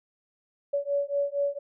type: beating tone pair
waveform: sine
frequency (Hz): 565 / 569.3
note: C#5 / C#5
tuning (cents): +33 / +46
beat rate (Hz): 4.3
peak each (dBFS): -28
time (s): 0.73-1.59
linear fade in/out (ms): 10
effects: none